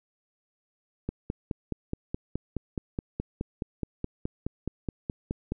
click train, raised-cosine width 3 ms, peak -17 dBFS, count 22, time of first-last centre 1.09-5.52 s, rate 4.74 Hz, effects none

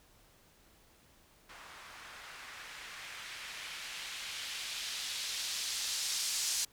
violet noise with low-pass filter sweep, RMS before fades -40 dBFS, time 1.49-6.65 s, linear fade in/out 5 ms, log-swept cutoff 1200 to 6000 Hz, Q 1.1, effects pink hiss -64 dBFS RMS until 6.72 s

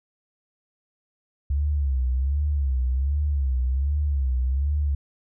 sine tone with vibrato, 68.2 Hz, C#2, 28 cents flat, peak -20 dBFS, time 1.5-4.95 s, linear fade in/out 5 ms, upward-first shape sine, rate 1.3 Hz, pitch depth 140 cents each way, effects none

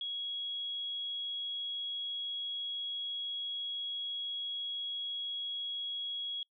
sine tone, 3322 Hz, G#7, in tune, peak -35 dBFS, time 0.01-6.43 s, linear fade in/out 2 ms, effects noise-tail reverb RT60 0.1 s tail -26 dB re dry

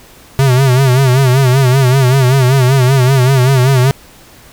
square tone with vibrato, 130.81 Hz, C3, in tune, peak -7 dBFS, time 0.39-3.91 s, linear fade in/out 0 ms, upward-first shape sine, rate 5.2 Hz, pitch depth 97 cents each way, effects pink hiss -40 dBFS RMS until 4.52 s

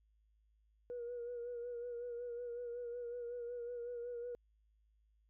sine tone with vibrato, 480.4 Hz, B4, 48 cents flat, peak -40 dBFS, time 0.9-4.35 s, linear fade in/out 0 ms, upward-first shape sine, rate 5.4 Hz, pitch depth 35 cents each way, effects tanh soft clip ceiling -37 dBFS + added 53 Hz sine -70 dBFS peak until 5.29 s

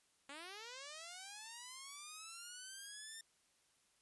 5% pulse linear sweep, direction up, 270 to 1815 Hz, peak -38 dBFS, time 0.29-3.21 s, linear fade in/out 2 ms, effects white hiss -75 dBFS RMS until 4.01 s + resampled to 24000 Hz

